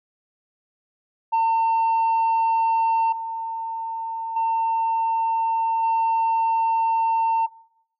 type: tone with level steps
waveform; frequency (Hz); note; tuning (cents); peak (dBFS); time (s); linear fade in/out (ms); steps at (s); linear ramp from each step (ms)
sine; 905; A5; +48; -14 / -25 / -17 / -15; 1.32-7.47; 20; 3.12 / 4.36 / 5.83; 5
effects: noise-tail reverb RT60 0.7 s tail -21 dB re dry + tanh soft clip ceiling -16 dBFS